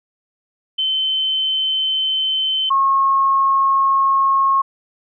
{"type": "tone pair in turn", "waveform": "sine", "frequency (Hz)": [3073, 1086.5], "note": ["G7", "C#6"], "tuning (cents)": [-35, -35], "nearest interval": "octave + tritone", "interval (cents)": 1800, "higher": "first", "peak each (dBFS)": [-16, -12], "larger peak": "second", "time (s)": [[0.78, 2.7], [2.7, 4.62]], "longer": "neither", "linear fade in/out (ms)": 10, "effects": []}